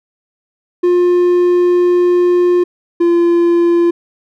triangle tone pair in turn, 354.6 / 343.3 Hz, F4 / F4, +26 / -30 cents, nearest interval minor second, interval 56 cents, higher first, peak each -6 dBFS, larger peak neither, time 0.83-2.64 / 3-3.91 s, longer first, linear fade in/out 10 ms, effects none

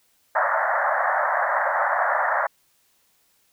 pink band-pass noise, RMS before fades -22 dBFS, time 0.35-2.47 s, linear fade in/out 5 ms, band 570 to 1900 Hz, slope 96 dB/octave, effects white hiss -64 dBFS RMS until 3.52 s

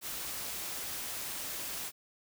white noise, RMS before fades -39 dBFS, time 0.01-1.92 s, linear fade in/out 50 ms, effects none

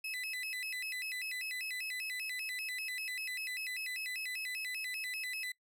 35% pulse tone with vibrato, 2272 Hz, C#7, 42 cents sharp, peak -36 dBFS, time 0.04-5.52 s, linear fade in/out 5 ms, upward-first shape square, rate 5.1 Hz, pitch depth 220 cents each way, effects noise-tail reverb RT60 0.1 s tail -21 dB re dry

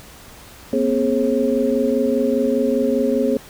sine tone cluster, 238.6 / 263.6 / 420.5 / 540 Hz, A#3 / C4 / G#4 / C#5, +41 / +13 / +22 / -45 cents, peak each -21 dBFS, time 0.73-3.37 s, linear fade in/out 2 ms, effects pink hiss -42 dBFS RMS until 3.49 s

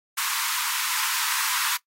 pink high-pass noise, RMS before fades -26 dBFS, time 0.17-1.77 s, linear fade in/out 10 ms, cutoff 910 Hz, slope 96 dB/octave, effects noise-tail reverb RT60 0.1 s tail -20 dB re dry + AAC 48 kbps

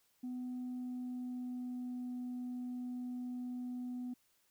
sine tone with pitch glide, 250 to 248 Hz, B3 to B3, +21 to +7 cents, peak -37 dBFS, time 0.23-4.14 s, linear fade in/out 10 ms, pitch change -14 cents, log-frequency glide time 0.75-2.13 s, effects tanh soft clip ceiling -37 dBFS + white hiss -74 dBFS RMS until 4.5 s

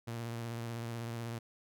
sawtooth tone with vibrato, 116.54 Hz, A#2, in tune, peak -34 dBFS, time 0.07-1.39 s, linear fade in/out 10 ms, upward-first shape sine, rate 16 Hz, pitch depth 30 cents each way, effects none

